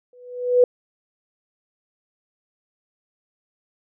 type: tone with exponential growth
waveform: sine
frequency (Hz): 493.9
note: B4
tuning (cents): 0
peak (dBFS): -8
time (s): 0.13-0.64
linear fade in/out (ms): 2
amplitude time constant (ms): 110
effects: none